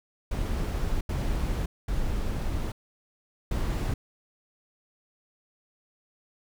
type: noise bursts at uneven times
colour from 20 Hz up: brown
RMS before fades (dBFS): -28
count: 4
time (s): 0.31-1.01 / 1.09-1.66 / 1.88-2.72 / 3.51-3.94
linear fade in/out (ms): 5
effects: none